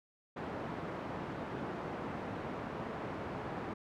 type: band-pass noise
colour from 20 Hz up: pink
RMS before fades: -41 dBFS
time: 0.36-3.74 s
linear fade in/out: 10 ms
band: 140 to 1300 Hz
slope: 12 dB/octave
effects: none